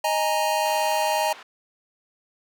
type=chord; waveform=square; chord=D# suspended fourth; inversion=none; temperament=equal; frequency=622.3 / 830.6 / 932.3 Hz; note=D#5 / G#5 / A#5; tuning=0 / 0 / 0 cents; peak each=-26 dBFS; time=0.04-1.33 s; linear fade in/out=5 ms
type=band-pass noise; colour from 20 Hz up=pink; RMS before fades=-45 dBFS; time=0.65-1.43 s; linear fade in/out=5 ms; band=690 to 3400 Hz; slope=12 dB/octave
effects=none